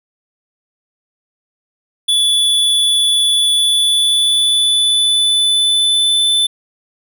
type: tone with pitch glide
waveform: square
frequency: 3446 to 3520 Hz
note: A7 to A7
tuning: -37 to 0 cents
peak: -11 dBFS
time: 2.08-6.47 s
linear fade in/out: 10 ms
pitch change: +37 cents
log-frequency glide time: 3.36-6.29 s
effects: none